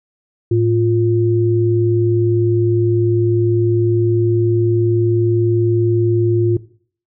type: tone pair together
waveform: sine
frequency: 110 / 349.8 Hz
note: A2 / F4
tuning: 0 / +3 cents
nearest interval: octave + minor sixth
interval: 2003 cents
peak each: -14 dBFS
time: 0.51-6.57 s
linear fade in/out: 5 ms
effects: noise-tail reverb RT60 0.5 s tail -18 dB re dry